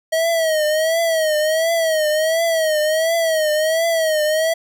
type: tone with vibrato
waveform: square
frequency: 637 Hz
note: D#5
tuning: 41 cents sharp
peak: -16 dBFS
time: 0.12-4.54 s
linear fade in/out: 10 ms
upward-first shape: triangle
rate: 1.4 Hz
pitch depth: 100 cents each way
effects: none